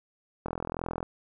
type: click train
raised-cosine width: 1 ms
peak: -18 dBFS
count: 25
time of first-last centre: 0.46-1.029 s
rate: 42.2 Hz
effects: none